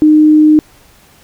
sine tone, 306.2 Hz, D#4, 28 cents flat, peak -3 dBFS, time 0.02-0.59 s, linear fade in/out 0 ms, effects pink hiss -45 dBFS RMS until 1.23 s

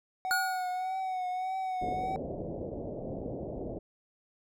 triangle tone with vibrato, 745 Hz, F#5, 12 cents sharp, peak -29 dBFS, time 0.25-2.16 s, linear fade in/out 0 ms, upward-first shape triangle, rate 1.7 Hz, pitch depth 45 cents each way
square tone with exponential decay, 1446 Hz, F#6, 40 cents flat, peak -25 dBFS, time 0.31-1 s, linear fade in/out 0 ms, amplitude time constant 150 ms
white low-pass noise, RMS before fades -38 dBFS, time 1.81-3.79 s, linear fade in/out 10 ms, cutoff 650 Hz, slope 48 dB/octave
effects none

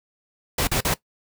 pink noise bursts, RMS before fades -22 dBFS, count 3, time 0.58-0.941 s, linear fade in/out 5 ms, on 93 ms, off 41 ms, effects noise-tail reverb RT60 0.1 s tail -18 dB re dry

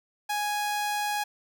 sawtooth tone, 830.6 Hz, G#5, in tune, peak -23 dBFS, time 0.29-1.24 s, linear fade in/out 10 ms, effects none

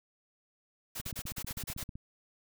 white noise bursts, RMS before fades -40 dBFS, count 9, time 0.95-1.839 s, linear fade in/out 10 ms, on 65 ms, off 38 ms
click train, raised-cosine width 5 ms, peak -30 dBFS, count 16, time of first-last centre 1-1.955 s, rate 15.7 Hz
effects none

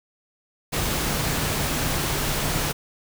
sine tone in noise, 146.83 Hz, D3, in tune, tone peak -32 dBFS, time 0.72-2.73 s, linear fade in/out 20 ms, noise pink, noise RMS -25 dBFS, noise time 0.72-2.73 s, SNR -10 dB, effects none

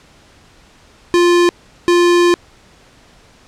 square tone bursts at uneven times, 349.2 Hz, F4, in tune, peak -9 dBFS, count 2, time 1.14-1.49 / 1.88-2.34 s, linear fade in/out 0 ms, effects pink hiss -47 dBFS RMS until 3.47 s + low-pass 7000 Hz 12 dB/octave

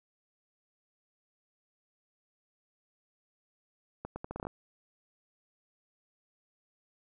accelerating click train, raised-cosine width 1 ms, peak -24 dBFS, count 9, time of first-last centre 4.05-4.469 s, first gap 110 ms, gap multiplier 0.77, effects none

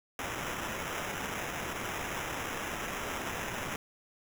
white noise with sample-and-hold, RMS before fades -37 dBFS, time 0.19-3.76 s, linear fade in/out 2 ms, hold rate 4410 Hz, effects none

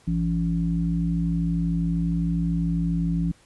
harmonic tone, 56.3 Hz, A1, 40 cents sharp, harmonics 1 / 3 / 5, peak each -29 / -22 / -31 dBFS, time 0.07-3.32 s, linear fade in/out 10 ms, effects pink hiss -57 dBFS RMS until 3.45 s + resampled to 24000 Hz

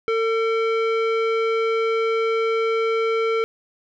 square tone with low-pass filter, 450 Hz, A4, 39 cents sharp, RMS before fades -21 dBFS, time 0.08-3.44 s, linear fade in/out 0 ms, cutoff 2400 Hz, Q 1.4, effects none

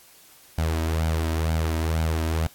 sawtooth tone with flanger, 80.5 Hz, E2, 41 cents flat, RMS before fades -24 dBFS, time 0.58-2.47 s, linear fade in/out 0 ms, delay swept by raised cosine 1.3 to 3.2 ms, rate 2.1 Hz, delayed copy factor +0.55, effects white hiss -52 dBFS RMS until 2.54 s + AAC 64 kbps

